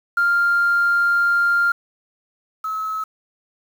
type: tone pair in turn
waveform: sine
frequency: 1396.9 / 1290.7 Hz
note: F6 / E6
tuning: 0 / -37 cents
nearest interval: minor second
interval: 137 cents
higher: first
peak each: -13 / -22 dBFS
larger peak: first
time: 0.17-1.72 / 2.64-3.04 s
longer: first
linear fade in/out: 5 ms
effects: tanh soft clip ceiling -11 dBFS + 7-bit